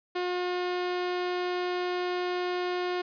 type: tone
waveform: sawtooth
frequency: 358.9 Hz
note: F4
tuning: 47 cents sharp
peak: -24 dBFS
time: 0.15-3.02 s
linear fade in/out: 10 ms
effects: resampled to 11025 Hz + 11-bit